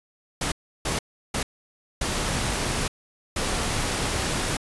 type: noise bursts at uneven times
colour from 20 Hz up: pink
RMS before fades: -26 dBFS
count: 5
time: 0.41-0.52 / 0.85-0.99 / 1.34-1.43 / 2.01-2.88 / 3.36-4.57 s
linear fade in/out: 5 ms
effects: resampled to 24000 Hz